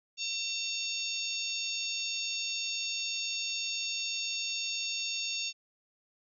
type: harmonic tone with a mistuned harmonic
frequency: 906 Hz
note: A#5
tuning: 50 cents flat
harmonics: 3 / 4 / 5 / 6 / 7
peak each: -37 / -38 / -39 / -40 / -40 dBFS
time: 0.17-5.53 s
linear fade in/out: 50 ms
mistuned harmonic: 7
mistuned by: +83 cents
effects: none

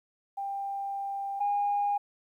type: tone pair in turn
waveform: sine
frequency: 793 / 814.8 Hz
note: G5 / G#5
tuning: +20 / -33 cents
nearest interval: unison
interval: 47 cents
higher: second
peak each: -31 / -24 dBFS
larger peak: second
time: 0.37-1.4 / 1.4-1.98 s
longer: first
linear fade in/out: 10 ms
effects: tanh soft clip ceiling -20 dBFS + 11-bit

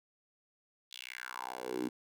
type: tone with high-pass filter sweep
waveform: 10% pulse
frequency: 62.5 Hz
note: B1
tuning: 21 cents sharp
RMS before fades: -41 dBFS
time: 0.91-1.89 s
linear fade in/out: 10 ms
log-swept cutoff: 3700 to 260 Hz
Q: 4.1
effects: none

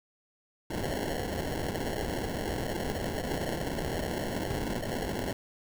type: noise with sample-and-hold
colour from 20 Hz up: blue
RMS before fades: -33 dBFS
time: 0.7-5.33 s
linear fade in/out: 5 ms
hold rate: 1225 Hz
effects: none

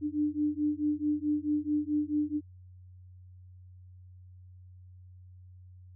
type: beating tone pair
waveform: sine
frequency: 296 / 300.6 Hz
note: D4 / D4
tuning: +14 / +40 cents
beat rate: 4.6 Hz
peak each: -30 / -30 dBFS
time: 0.01-2.41 s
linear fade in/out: 50 ms
effects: added 91 Hz sine -49 dBFS peak until 5.95 s

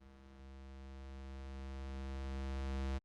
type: tone with level ramp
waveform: square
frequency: 67.1 Hz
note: C2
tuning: 44 cents sharp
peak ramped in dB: -55 to -36 dBFS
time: 0-2.99 s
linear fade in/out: 20 ms
effects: low-pass 6000 Hz 12 dB/octave + Opus 24 kbps

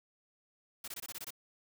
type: noise bursts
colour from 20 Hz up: white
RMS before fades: -43 dBFS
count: 8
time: 0.84-1.306 s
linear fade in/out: 5 ms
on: 39 ms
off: 22 ms
effects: none

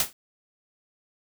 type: noise with exponential decay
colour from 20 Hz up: white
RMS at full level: -19 dBFS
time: 0-0.13 s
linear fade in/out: 2 ms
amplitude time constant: 28 ms
effects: none

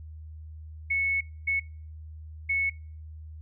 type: tone bursts at uneven times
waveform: sine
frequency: 2204 Hz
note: C#7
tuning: 11 cents flat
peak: -23 dBFS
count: 3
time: 0.9-1.21 / 1.47-1.6 / 2.49-2.7 s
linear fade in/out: 10 ms
effects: noise-tail reverb RT60 0.4 s tail -25 dB re dry + added 78 Hz sine -40 dBFS peak until 3.41 s

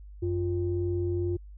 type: tone pair together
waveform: sine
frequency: 91.98 / 349.7 Hz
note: F#2 / F4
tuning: -10 / +2 cents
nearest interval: octave + major seventh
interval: 2312 cents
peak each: -28 dBFS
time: 0.22-1.37 s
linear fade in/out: 10 ms
effects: tanh soft clip ceiling -18 dBFS + added 50 Hz sine -43 dBFS peak until 1.57 s

